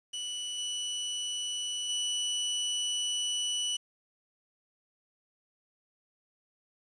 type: tone with level steps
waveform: sawtooth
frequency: 2960 Hz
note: F#7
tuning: in tune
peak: -31 / -29 / -26 dBFS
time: 0.13-3.77 s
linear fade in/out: 10 ms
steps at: 0.58 / 1.89 s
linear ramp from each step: 5 ms
effects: resampled to 22050 Hz + 9-bit